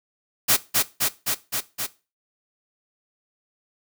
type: noise with echo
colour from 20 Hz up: white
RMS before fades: -17 dBFS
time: 0.48-0.57 s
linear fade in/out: 20 ms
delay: 260 ms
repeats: 5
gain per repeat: -2 dB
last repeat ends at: 1.87 s
effects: noise-tail reverb RT60 0.3 s tail -17 dB re dry